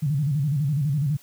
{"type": "tone with vibrato", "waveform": "sine", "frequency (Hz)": 144.3, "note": "D3", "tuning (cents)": -30, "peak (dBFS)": -20, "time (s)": [0.02, 1.17], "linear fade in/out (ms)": 10, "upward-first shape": "square", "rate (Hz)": 12, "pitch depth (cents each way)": 120, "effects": ["white hiss -53 dBFS RMS until 1.22 s"]}